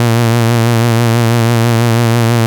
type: tone with vibrato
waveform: sawtooth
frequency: 116.54 Hz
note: A#2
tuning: in tune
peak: -4 dBFS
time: 0-2.46 s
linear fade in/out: 0 ms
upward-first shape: triangle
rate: 6.1 Hz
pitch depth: 57 cents each way
effects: none